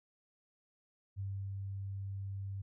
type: tone with ADSR envelope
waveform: sine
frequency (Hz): 98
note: G2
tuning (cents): 0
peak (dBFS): -36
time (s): 1.16-2.62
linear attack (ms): 36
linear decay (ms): 310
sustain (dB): -2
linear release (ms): 9
effects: none